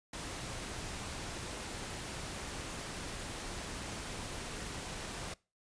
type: noise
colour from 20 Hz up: pink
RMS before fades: -42 dBFS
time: 0.13-5.34 s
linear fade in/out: 5 ms
effects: noise-tail reverb RT60 0.3 s tail -23 dB re dry + resampled to 22050 Hz